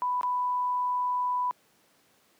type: tone with dropouts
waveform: sine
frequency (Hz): 992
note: B5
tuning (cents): +7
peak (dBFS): -25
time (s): 0.02-1.51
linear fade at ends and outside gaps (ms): 0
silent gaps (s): 0.211-0.232
effects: pink hiss -64 dBFS RMS until 2.39 s + high-pass 200 Hz 12 dB/octave